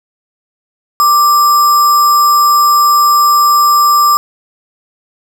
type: tone with sample-and-hold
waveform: sine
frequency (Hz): 1177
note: D6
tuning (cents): +3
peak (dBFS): -5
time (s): 1-4.17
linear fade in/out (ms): 0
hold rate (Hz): 6300
effects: none